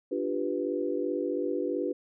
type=chord; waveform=sine; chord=G dominant seventh; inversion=second; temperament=equal; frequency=293.7 / 349.2 / 392 / 493.9 Hz; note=D4 / F4 / G4 / B4; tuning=0 / 0 / 0 / 0 cents; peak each=-33 dBFS; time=0.11-1.93 s; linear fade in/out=10 ms; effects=none